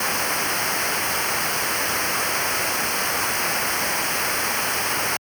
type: noise with comb filter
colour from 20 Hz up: pink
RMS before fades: -23 dBFS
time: 0-5.17 s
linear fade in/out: 5 ms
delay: 0.27 ms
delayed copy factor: -0.8
effects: high-pass 80 Hz 12 dB/octave